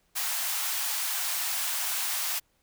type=high-pass noise; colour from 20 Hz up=white; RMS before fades=-30 dBFS; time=0.15-2.4 s; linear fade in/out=20 ms; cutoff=680 Hz; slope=48 dB/octave; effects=pink hiss -70 dBFS RMS until 2.62 s